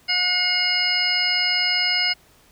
harmonic tone with a mistuned harmonic, 720 Hz, F#5, 47 cents flat, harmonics 1 / 2 / 3 / 4 / 6 / 7, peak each -34 / -30 / -23 / -26 / -27 / -22 dBFS, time 0.08-2.14 s, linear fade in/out 20 ms, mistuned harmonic 2, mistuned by +30 cents, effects pink hiss -55 dBFS RMS until 2.51 s

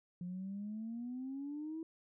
sine exponential sweep, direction up, 174.61 to 327.9 Hz, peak -39 dBFS, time 0.21-1.83 s, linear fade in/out 2 ms, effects tanh soft clip ceiling -35 dBFS

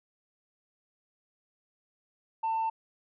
sine tone, 895 Hz, A5, 29 cents sharp, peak -25 dBFS, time 2.43-2.7 s, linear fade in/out 10 ms, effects tanh soft clip ceiling -25 dBFS

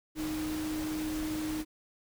sine tone in noise, 310 Hz, D#4, 6 cents flat, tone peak -32 dBFS, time 0.15-1.65 s, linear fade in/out 50 ms, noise pink, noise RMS -41 dBFS, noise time 0.15-1.65 s, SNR +6 dB, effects none

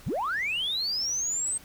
sine linear sweep, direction up, 60.4 to 8400 Hz, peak -25 dBFS, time 0.06-1.58 s, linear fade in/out 10 ms, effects tanh soft clip ceiling -23 dBFS + pink hiss -51 dBFS RMS until 1.64 s

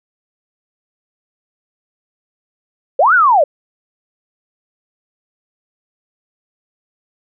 sine linear two-way sweep, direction up then down, 481.6 to 1533 to 535 Hz, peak -7 dBFS, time 2.99-3.44 s, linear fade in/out 5 ms, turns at 3.14 s, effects none

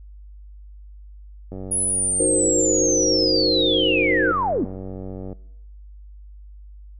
click train, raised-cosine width 2 ms, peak -21 dBFS, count 362, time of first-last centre 1.52-5.328 s, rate 94.8 Hz
sine linear sweep, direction down, 10460 to 186.3 Hz, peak -19 dBFS, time 1.71-4.65 s, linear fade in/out 10 ms
sine chord, C half-diminished seventh, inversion first, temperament equal, 311.1 / 370 / 466.2 / 523.3 Hz, Eb4 / Gb4 / Bb4 / C5, 0 / 0 / 0 / 0 cents, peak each -24 dBFS, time 2.19-4.32 s, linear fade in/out 10 ms
effects noise-tail reverb RT60 0.9 s tail -22 dB re dry + added 50 Hz sine -39 dBFS peak until 6.99 s

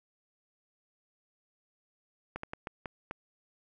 slowing click train, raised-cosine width 0.5 ms, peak -22 dBFS, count 6, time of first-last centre 2.36-3.111 s, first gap 74 ms, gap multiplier 1.36, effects none

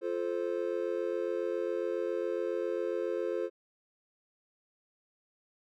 triangle chord, F major, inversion none, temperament just, 349.2 / 436.5 / 523.8 Hz, F4 / A4 / C5, 0 / -14 / +2 cents, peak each -33 dBFS, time 0.01-3.5 s, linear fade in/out 50 ms, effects none

